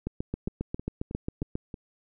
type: two click trains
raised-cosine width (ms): 3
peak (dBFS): -24 / -17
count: 5 / 12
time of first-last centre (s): 0.48-1.742 / 0.07-1.554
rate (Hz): 3.17 / 7.41
effects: none